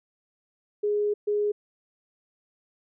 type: tone bursts at uneven times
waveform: sine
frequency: 415.3 Hz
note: G#4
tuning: in tune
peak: -22 dBFS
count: 2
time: 0.83-1.14 / 1.27-1.52 s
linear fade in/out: 10 ms
effects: none